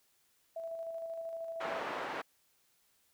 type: tone with tremolo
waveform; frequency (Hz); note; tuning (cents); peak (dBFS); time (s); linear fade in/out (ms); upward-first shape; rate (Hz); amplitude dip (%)
sine; 660; E5; +2; -37; 0.56-1.79; 5; square; 13; 30
type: band-pass noise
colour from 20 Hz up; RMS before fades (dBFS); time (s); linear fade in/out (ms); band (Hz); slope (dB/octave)
pink; -39; 1.6-2.22; 10; 510 to 1700; 12
effects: white hiss -72 dBFS RMS until 3.13 s